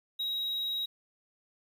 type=tone; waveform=triangle; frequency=3820 Hz; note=A#7; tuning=42 cents sharp; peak=-29 dBFS; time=0.19-0.86 s; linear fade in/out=10 ms; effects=10-bit